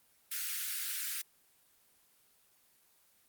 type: high-pass noise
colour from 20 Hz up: white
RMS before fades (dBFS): -37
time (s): 0.31-1.22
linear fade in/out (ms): 10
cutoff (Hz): 1400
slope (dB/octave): 48
effects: white hiss -68 dBFS RMS until 3.28 s + Opus 24 kbps